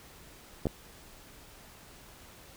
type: clicks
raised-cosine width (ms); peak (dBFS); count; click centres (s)
2; -16; 2; 0.656 / 0.669
effects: pink hiss -53 dBFS RMS until 2.56 s